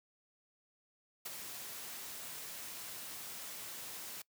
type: noise with ADSR envelope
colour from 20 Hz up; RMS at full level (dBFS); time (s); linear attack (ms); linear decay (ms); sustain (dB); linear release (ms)
white; -41; 1.25-4.22; 10; 24; -5; 6
effects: noise-tail reverb RT60 0.1 s tail -22 dB re dry + high-pass 100 Hz 12 dB/octave